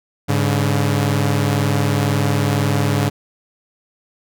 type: tone pair together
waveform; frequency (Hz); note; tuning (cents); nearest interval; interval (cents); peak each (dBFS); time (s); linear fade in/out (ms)
sawtooth; 102 / 142; G#2 / C#3; -31 / +42; tritone; 573; -14; 0.28-3.1; 20
effects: none